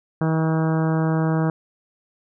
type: harmonic tone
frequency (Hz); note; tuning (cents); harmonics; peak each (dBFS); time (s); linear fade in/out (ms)
160; D#3; +49; 1 / 2 / 3 / 4 / 5 / 6 / 7 / 8 / 9 / 10; -19 / -25 / -29 / -31 / -33 / -35 / -36 / -37 / -38 / -39; 0.21-1.5; 2
effects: none